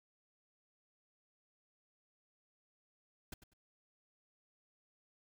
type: noise with echo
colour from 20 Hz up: pink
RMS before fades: -45 dBFS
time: 3.32-3.34 s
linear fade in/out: 5 ms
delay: 98 ms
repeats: 2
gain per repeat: -13 dB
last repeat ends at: 3.536 s
effects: none